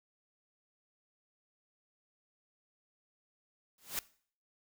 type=noise with exponential growth; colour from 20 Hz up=white; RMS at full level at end=-32 dBFS; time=3.78-3.99 s; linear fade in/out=2 ms; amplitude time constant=45 ms; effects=noise-tail reverb RT60 0.5 s tail -20 dB re dry